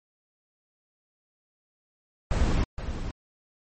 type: noise with echo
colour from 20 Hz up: brown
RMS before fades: -23 dBFS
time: 2.31-2.64 s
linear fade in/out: 0 ms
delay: 470 ms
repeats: 1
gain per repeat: -9 dB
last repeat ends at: 3.11 s
effects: MP3 32 kbps